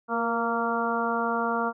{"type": "harmonic tone with a mistuned harmonic", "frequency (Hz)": 231.3, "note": "A#3", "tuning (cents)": -13, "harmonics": [1, 2, 3, 4, 5, 6], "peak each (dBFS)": [-31, -31, -31, -31, -31, -31], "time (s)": [0.08, 1.73], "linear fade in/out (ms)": 50, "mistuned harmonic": 2, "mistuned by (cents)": 22, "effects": []}